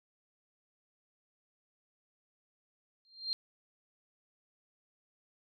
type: tone with exponential growth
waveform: sine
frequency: 4186 Hz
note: C8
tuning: in tune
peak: -28 dBFS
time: 3.05-3.33 s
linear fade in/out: 0 ms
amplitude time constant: 59 ms
effects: none